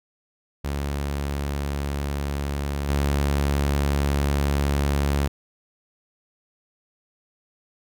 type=tone with level steps; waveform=sawtooth; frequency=70.9 Hz; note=C#2; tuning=40 cents sharp; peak=-21 / -16 dBFS; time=0.64-5.28 s; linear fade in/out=10 ms; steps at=2.88 s; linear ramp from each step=20 ms; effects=none